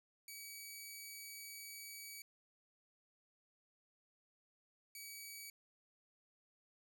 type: tone bursts at uneven times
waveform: 10% pulse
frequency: 2277 Hz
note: C#7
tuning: 46 cents sharp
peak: -40 dBFS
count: 2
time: 0.28-2.22 / 4.95-5.5 s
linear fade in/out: 2 ms
effects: none